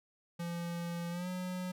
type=tone with pitch glide; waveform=square; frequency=171.2 to 182.43 Hz; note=F3 to F#3; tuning=-34 to -24 cents; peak=-37 dBFS; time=0.39-1.72 s; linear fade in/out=10 ms; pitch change=+110 cents; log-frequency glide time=1.1-1.28 s; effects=none